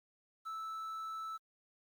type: tone with quantisation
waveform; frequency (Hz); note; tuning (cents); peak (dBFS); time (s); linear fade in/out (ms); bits
triangle; 1314; E6; -6; -38; 0.45-1.38; 20; 11
effects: Opus 48 kbps